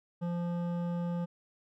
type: tone with hard clipping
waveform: sine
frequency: 173.2 Hz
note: F3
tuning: 14 cents flat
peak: -33 dBFS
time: 0.21-1.26 s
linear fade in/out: 20 ms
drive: 12 dB
effects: none